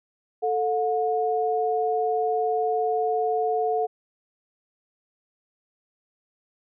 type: tone pair together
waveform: sine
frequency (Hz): 441.3 / 721.4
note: A4 / F#5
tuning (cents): +5 / -44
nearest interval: major sixth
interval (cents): 851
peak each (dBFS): -24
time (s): 0.42-3.87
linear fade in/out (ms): 20
effects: none